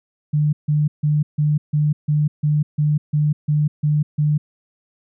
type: tone bursts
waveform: sine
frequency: 149.6 Hz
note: D3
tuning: 32 cents sharp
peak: -14 dBFS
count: 12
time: 0.33-4.38 s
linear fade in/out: 10 ms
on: 200 ms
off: 150 ms
effects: none